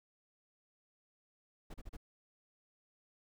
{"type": "noise bursts", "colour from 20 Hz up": "brown", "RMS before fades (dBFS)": -45, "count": 4, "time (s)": [1.7, 1.969], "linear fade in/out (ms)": 10, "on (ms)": 41, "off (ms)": 35, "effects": []}